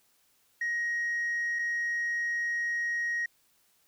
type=tone pair in turn; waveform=sine; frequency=1884 / 1884 Hz; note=A#6 / A#6; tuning=+18 / +18 cents; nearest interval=unison; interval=0 cents; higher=neither; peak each=-26 dBFS; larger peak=neither; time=0.61-1.59 / 1.59-3.26 s; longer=second; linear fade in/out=5 ms; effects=tanh soft clip ceiling -26 dBFS + white hiss -68 dBFS RMS until 3.87 s